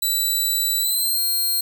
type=tone with pitch glide; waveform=5% pulse; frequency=3964 to 4200 Hz; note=B7 to C8; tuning=+6 to +6 cents; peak=-12 dBFS; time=0.02-1.61 s; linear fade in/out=5 ms; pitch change=+100 cents; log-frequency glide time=0.79-1.18 s; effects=none